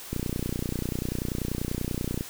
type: click train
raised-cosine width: 3 ms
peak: -16 dBFS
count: 64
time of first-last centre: 0.13-2.209 s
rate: 30.3 Hz
effects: white hiss -42 dBFS RMS until 2.29 s

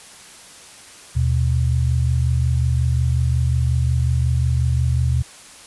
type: tone pair together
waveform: sine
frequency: 77.78 / 123.31 Hz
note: D#2 / B2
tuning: 0 / -2 cents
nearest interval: minor sixth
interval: 798 cents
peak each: -18 dBFS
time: 1.15-5.23 s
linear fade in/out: 20 ms
effects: white hiss -42 dBFS RMS until 5.66 s + resampled to 24000 Hz

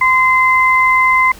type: tone pair together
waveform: sine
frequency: 1033 / 2066 Hz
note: C6 / C7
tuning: -22 / -22 cents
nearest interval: octave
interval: 1200 cents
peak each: -11 dBFS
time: 0.01-1.32 s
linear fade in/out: 5 ms
effects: added 50 Hz sine -41 dBFS peak until 1.39 s + pink hiss -38 dBFS RMS until 1.39 s

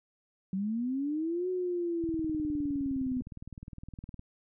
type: linear two-way sweep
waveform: sine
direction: up then down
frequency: 185 to 370 to 250 Hz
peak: -29 dBFS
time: 0.53-3.21 s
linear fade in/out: 2 ms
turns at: 1.49 s
type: click train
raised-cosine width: 5 ms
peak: -31 dBFS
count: 43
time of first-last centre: 2.04-4.194 s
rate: 19.5 Hz
effects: none

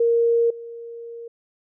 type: tone with level steps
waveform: sine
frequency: 466.2 Hz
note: A#4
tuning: in tune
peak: -15 / -33 dBFS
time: 0-1.28 s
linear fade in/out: 5 ms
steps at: 0.5 s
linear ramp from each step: 5 ms
effects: none

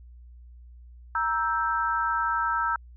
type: chord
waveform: sine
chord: E diminished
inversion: second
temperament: equal with one note detuned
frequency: 937.7 / 1318.5 / 1568 Hz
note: Bb5 / E6 / G6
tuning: +10 / 0 / 0 cents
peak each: -28 / -26 / -30 dBFS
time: 1.15-2.76 s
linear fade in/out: 2 ms
effects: added 60 Hz sine -45 dBFS peak until 2.96 s

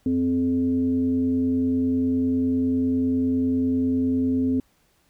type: tone with frequency modulation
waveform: sine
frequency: 260 Hz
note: C4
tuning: 11 cents flat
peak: -19 dBFS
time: 0.06-4.6 s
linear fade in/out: 2 ms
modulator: 170 Hz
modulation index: 0.45
effects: pink hiss -64 dBFS RMS until 5.09 s

